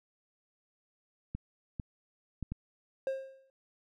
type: clicks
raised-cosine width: 5 ms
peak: -24 dBFS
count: 4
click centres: 1.35 / 1.798 / 2.427 / 2.52 s
type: tone with exponential decay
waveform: triangle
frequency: 534 Hz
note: C5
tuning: 35 cents sharp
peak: -26 dBFS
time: 3.07-3.5 s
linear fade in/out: 1 ms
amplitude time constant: 93 ms
effects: none

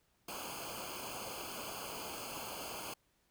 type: noise with comb filter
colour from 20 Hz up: pink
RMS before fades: -44 dBFS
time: 0.28-2.94 s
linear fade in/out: 5 ms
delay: 0.53 ms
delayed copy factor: -0.9
effects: pink hiss -75 dBFS RMS until 3.3 s

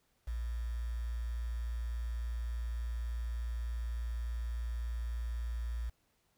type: tone with quantisation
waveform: sine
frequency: 58.27 Hz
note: A#1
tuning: in tune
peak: -34 dBFS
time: 0.27-5.9 s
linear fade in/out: 10 ms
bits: 9
effects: pink hiss -75 dBFS RMS until 6.37 s

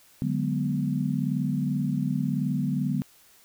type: chord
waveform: sine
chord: G# half-diminished seventh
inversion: second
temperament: equal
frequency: 146.83 / 185 / 207.7 / 246.9 Hz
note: D3 / F#3 / G#3 / B3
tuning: 0 / 0 / 0 / 0 cents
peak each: -28 / -30 / -31 / -29 dBFS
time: 0.22-3.02 s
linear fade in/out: 0 ms
effects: white hiss -57 dBFS RMS until 3.44 s

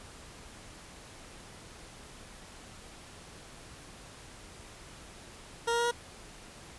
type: tone with pitch steps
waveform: 20% pulse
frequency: 466.2 / 470 / 473.8 / 477.6 Hz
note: A#4 / A#4 / A#4 / A#4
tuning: 0 / +14 / +28 / +42 cents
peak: -22 dBFS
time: 5.67-5.914 s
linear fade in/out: 10 ms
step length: 61 ms
effects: pink hiss -50 dBFS RMS until 6.78 s + resampled to 24000 Hz

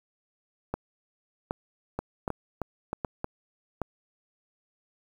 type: two click trains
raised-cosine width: 1 ms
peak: -15 / -16 dBFS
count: 5 / 5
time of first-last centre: 0.74-3.817 / 1.99-3.244 s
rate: 1.3 / 3.19 Hz
effects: 8-bit

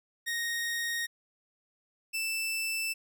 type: tone pair in turn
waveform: sawtooth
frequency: 1864.7 / 2650 Hz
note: A#6 / E7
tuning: 0 / +9 cents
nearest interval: tritone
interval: 609 cents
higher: second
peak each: -27 dBFS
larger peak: neither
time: 0.26-1.07 / 2.13-2.94 s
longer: neither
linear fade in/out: 20 ms
effects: none

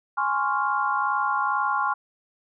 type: chord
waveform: sine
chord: Db major seventh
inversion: second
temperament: equal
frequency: 830.6 / 1046.5 / 1108.7 / 1396.9 Hz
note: Ab5 / C6 / Db6 / F6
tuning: 0 / 0 / 0 / 0 cents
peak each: -27 dBFS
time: 0.17-1.94 s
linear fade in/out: 10 ms
effects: none

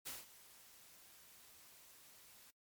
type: noise with ADSR envelope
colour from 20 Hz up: white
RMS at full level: -45 dBFS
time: 0.05-2.51 s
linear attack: 21 ms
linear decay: 180 ms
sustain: -17 dB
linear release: 10 ms
effects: noise-tail reverb RT60 0.1 s tail -21 dB re dry + MP3 96 kbps

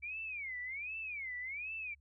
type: tone with vibrato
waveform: sine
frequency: 2284 Hz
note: D7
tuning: 49 cents flat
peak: -39 dBFS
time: 0.02-1.95 s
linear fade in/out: 20 ms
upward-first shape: sine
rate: 1.3 Hz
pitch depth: 260 cents each way
effects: added 71 Hz sine -64 dBFS peak until 2 s

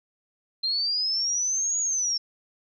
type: linear two-way sweep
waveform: sine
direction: up then down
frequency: 4122 to 6800 to 5390 Hz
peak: -23 dBFS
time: 0.63-2.18 s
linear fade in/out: 10 ms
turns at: 1.79 s
effects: none

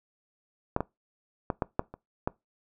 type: clicks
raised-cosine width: 1 ms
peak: -11 / -14 / -13 / -12 / -10 / -27 / -13 dBFS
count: 7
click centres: 0.764 / 0.806 / 1.502 / 1.622 / 1.794 / 1.94 / 2.275 s
effects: noise-tail reverb RT60 0.2 s tail -22 dB re dry

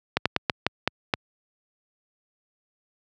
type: slowing click train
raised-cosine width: 0.3 ms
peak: -4 dBFS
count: 7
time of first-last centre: 0.17-1.138 s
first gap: 86 ms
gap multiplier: 1.25
effects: high-pass 80 Hz 12 dB/octave

